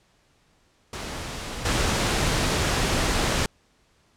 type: noise with level steps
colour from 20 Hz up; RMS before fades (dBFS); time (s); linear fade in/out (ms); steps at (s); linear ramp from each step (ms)
pink; -33 / -23; 0.93-3.46; 2; 1.65; 5
effects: pink hiss -63 dBFS RMS until 4.16 s + low-pass 8000 Hz 12 dB/octave

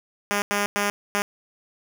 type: tone bursts at uneven times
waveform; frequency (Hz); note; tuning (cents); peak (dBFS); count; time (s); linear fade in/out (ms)
5% pulse; 203.9; G#3; -32; -10; 4; 0.31-0.42 / 0.51-0.66 / 0.76-0.9 / 1.15-1.22; 0
effects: none

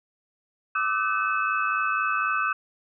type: tone cluster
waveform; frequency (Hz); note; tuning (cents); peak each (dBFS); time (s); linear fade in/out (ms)
sine; 1184 / 1288 / 1518 / 2589; D6 / E6 / F#6 / E7; +14 / -41 / +44 / -32; -27 / -28 / -27 / -31; 0.75-2.53; 5
effects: none

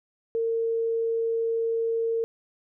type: tone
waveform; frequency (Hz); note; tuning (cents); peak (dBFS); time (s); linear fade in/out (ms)
sine; 456.4; A#4; -37; -23; 0.35-2.24; 0
effects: none

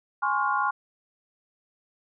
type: chord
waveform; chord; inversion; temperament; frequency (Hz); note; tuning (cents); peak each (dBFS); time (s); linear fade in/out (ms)
sine; Db major seventh; second; equal with one note detuned; 830.6 / 1046.5 / 1108.7 / 1414.8; Ab5 / C6 / Db6 / F6; 0 / 0 / 0 / +22; -28; 0.22-0.71; 10
effects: none

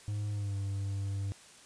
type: tone with pitch glide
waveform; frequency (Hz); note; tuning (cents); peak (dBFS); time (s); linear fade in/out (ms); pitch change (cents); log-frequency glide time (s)
triangle; 103.83 to 98.86; G#2 to G2; 0 to +15; -30; 0.08-1.32; 0; -85; 0.31-0.55
effects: white hiss -55 dBFS RMS until 1.65 s + resampled to 22050 Hz

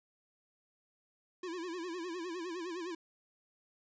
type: tone with vibrato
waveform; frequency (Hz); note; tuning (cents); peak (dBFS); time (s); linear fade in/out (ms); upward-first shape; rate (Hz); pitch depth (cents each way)
square; 347; F4; -11; -39; 1.43-2.95; 5; sine; 9.8; 120
effects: resampled to 16000 Hz

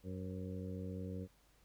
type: harmonic tone with a mistuned harmonic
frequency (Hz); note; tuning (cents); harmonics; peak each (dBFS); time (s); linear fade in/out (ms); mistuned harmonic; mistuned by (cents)
93.4; F#2; +17; 1 / 2 / 3 / 4 / 5 / 6; -44 / -45 / -50 / -55 / -50 / -56; 0.03-1.28; 50; 6; -59
effects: added 50 Hz sine -70 dBFS peak until 1.64 s + pink hiss -71 dBFS RMS until 1.64 s

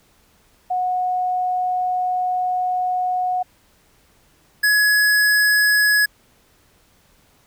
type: tone pair in turn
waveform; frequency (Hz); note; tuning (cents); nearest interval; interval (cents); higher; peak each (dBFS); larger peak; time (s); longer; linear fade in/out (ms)
sine / square; 731 / 1685.2; F#5 / G#6; -21 / +25; octave + major second; 1446; second; -18 / -14; second; 0.7-3.43 / 4.63-6.06; first; 10
effects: pink hiss -57 dBFS RMS until 7.46 s

